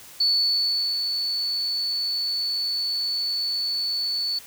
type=tone with ADSR envelope; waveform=sine; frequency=4454 Hz; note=C#8; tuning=7 cents sharp; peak=-17 dBFS; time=0.2-4.39 s; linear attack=7 ms; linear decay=760 ms; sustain=-6 dB; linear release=7 ms; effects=white hiss -45 dBFS RMS until 4.46 s